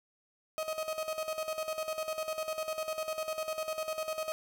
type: tone with tremolo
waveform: 35% pulse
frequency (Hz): 630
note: D#5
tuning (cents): +21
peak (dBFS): -30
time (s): 0.58-4.32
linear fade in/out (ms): 0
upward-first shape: square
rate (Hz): 10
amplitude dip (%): 65
effects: none

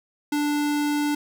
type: tone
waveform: square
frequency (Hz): 293.7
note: D4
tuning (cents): 0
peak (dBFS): -22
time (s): 0.32-1.15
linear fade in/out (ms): 5
effects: none

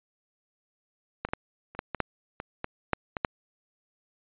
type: clicks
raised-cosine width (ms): 0.5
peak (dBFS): -14 / -28 / -12 / -30 / -14 / -16 / -9 / -20 / -16 / -8 / -15 / -8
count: 12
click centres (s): 1.25 / 1.288 / 1.335 / 1.75 / 1.791 / 1.947 / 2.003 / 2.401 / 2.644 / 2.933 / 3.168 / 3.248
effects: resampled to 8000 Hz

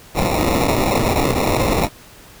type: noise with sample-and-hold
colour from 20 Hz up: violet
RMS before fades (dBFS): -17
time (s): 0.14-1.89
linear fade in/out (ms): 50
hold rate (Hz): 1575
effects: pink hiss -43 dBFS RMS until 2.4 s

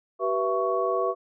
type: tone cluster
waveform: sine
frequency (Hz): 384.5 / 488.8 / 664 / 1116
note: G4 / B4 / E5 / C#6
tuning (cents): -33 / -18 / +12 / +11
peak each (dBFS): -28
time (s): 0.19-1.15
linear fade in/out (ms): 50
effects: none

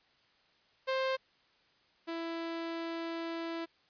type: tone pair in turn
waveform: sawtooth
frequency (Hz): 527 / 332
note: C5 / E4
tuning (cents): +12 / +12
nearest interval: minor sixth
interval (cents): 800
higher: first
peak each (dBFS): -26 / -32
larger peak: first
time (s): 0.87-1.17 / 2.07-3.66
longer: second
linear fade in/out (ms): 20
effects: white hiss -68 dBFS RMS until 3.89 s + resampled to 11025 Hz

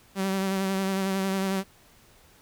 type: tone with vibrato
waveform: sawtooth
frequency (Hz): 192.5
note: G3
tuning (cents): -31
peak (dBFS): -21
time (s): 0.15-1.64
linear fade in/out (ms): 50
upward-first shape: sine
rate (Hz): 11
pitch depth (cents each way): 26
effects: pink hiss -57 dBFS RMS until 2.41 s

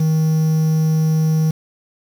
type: tone with quantisation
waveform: triangle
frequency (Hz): 157.8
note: D#3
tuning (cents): +25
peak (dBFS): -11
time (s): 0-1.51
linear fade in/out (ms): 5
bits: 6
effects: none

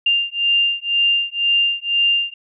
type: beating tone pair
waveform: sine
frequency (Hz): 2794 / 2796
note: F7 / F7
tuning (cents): 0 / +1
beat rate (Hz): 2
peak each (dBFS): -18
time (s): 0.06-2.34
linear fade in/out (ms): 5
effects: none

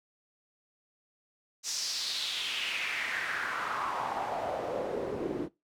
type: noise with band-pass filter sweep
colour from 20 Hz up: pink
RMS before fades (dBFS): -34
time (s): 1.63-5.49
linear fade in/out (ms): 50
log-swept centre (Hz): 6100 to 310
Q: 3.6
effects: noise-tail reverb RT60 0.2 s tail -19 dB re dry

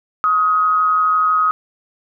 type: tone with amplitude modulation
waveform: sine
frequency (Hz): 1261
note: D#6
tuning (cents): +23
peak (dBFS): -10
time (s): 0.24-1.51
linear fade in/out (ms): 0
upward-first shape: sine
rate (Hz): 166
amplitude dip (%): 45
effects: none

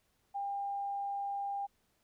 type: tone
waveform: sine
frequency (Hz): 800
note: G5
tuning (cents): +35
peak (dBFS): -34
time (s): 0.34-1.67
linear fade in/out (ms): 20
effects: pink hiss -75 dBFS RMS until 2.03 s

